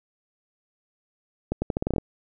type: accelerating click train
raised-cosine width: 2 ms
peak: -11 dBFS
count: 10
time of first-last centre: 1.52-1.982 s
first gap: 100 ms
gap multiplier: 0.82
effects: none